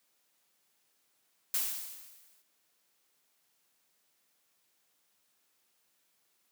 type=noise with exponential decay; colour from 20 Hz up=blue; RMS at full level=-29 dBFS; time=1.54-2.42 s; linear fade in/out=2 ms; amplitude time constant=190 ms; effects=white hiss -74 dBFS RMS until 6.51 s + high-pass 150 Hz 12 dB/octave